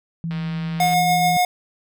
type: tone with pitch glide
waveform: sine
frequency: 166.2 to 167.36 Hz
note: E3 to E3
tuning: +15 to +27 cents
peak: -23 dBFS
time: 0.24-1.37 s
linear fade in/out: 0 ms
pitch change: +12 cents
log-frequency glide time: 0.42-0.96 s
type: click train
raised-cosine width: 0.3 ms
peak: -21 dBFS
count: 99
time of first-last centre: 0.31-0.938 s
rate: 156 Hz
type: tone with tremolo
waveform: square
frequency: 721 Hz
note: F#5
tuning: 45 cents flat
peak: -15 dBFS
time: 0.8-1.45 s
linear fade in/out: 2 ms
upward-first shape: triangle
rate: 7 Hz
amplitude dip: 30%
effects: none